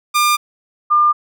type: tone pair in turn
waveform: sawtooth / sine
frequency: 1200 / 1200 Hz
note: D6 / D6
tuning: +37 / +37 cents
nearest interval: unison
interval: 0 cents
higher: neither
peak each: -8 / -9 dBFS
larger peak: first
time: 0.14-0.37 / 0.9-1.13 s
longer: neither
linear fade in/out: 20 ms
effects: none